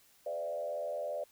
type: tone with frequency modulation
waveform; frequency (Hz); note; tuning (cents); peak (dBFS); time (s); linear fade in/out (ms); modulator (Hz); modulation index
sine; 591; D5; +11; -34; 0.26-1.24; 5; 82.7; 0.96
effects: white hiss -65 dBFS RMS until 1.31 s